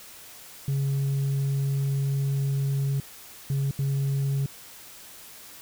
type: tone bursts at uneven times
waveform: sine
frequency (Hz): 137.9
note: C#3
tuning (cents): -9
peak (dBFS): -20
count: 3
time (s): 0.68-3 / 3.5-3.71 / 3.79-4.46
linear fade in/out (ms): 2
effects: tanh soft clip ceiling -22 dBFS + white hiss -46 dBFS RMS until 5.61 s